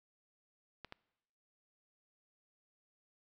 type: clicks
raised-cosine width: 0.3 ms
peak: -30 dBFS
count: 2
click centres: 0.847 / 0.924 s
effects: noise-tail reverb RT60 1.0 s tail -23 dB re dry